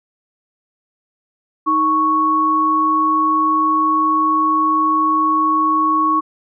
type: tone pair together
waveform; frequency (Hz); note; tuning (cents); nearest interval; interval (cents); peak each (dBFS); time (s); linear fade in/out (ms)
sine; 313.1 / 1108.7; D#4 / C#6; +11 / 0; octave + minor seventh; 2189; -20 / -13; 1.66-6.21; 20
effects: none